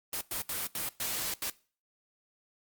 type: noise bursts at uneven times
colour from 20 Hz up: white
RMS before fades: -34 dBFS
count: 6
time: 0.13-0.21 / 0.31-0.42 / 0.49-0.67 / 0.75-0.89 / 1-1.34 / 1.42-1.5 s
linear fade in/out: 2 ms
effects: noise-tail reverb RT60 0.4 s tail -21 dB re dry + Opus 24 kbps